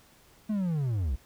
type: linear sweep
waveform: triangle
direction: down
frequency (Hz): 220 to 56.1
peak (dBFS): -24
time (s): 0.49-1.16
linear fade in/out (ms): 10
effects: pink hiss -59 dBFS RMS until 1.25 s